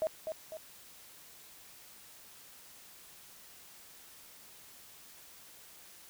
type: tone with echo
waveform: sine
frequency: 633 Hz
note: D#5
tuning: 30 cents sharp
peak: -28 dBFS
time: 0.02-0.07 s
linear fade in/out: 0 ms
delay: 250 ms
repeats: 2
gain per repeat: -6 dB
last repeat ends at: 0.57 s
effects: white hiss -55 dBFS RMS until 6.09 s